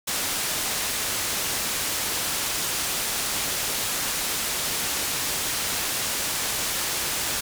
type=low-pass noise; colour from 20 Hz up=white; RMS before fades=-27 dBFS; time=0.07-7.41 s; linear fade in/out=10 ms; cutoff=11000 Hz; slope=12 dB/octave; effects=none